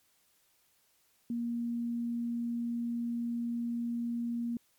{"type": "tone", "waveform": "sine", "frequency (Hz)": 235.9, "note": "A#3", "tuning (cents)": 21, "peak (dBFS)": -31, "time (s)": [1.3, 4.57], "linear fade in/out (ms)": 2, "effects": ["white hiss -70 dBFS RMS until 4.78 s", "MP3 96 kbps"]}